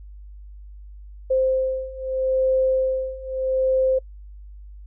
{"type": "beating tone pair", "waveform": "sine", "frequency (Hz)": [522, 522.79], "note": ["C5", "C5"], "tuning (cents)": [-4, -2], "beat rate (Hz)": 0.79, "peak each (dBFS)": [-23, -21], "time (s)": [1.3, 3.99], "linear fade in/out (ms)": 10, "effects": ["noise-tail reverb RT60 0.1 s tail -26 dB re dry", "added 50 Hz sine -38 dBFS peak until 4.86 s"]}